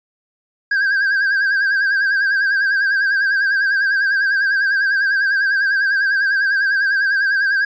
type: tone with vibrato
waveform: triangle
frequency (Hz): 1596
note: G6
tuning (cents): +31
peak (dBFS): -12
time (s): 0.71-7.65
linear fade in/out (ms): 5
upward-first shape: sine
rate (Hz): 10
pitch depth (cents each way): 72
effects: resampled to 16000 Hz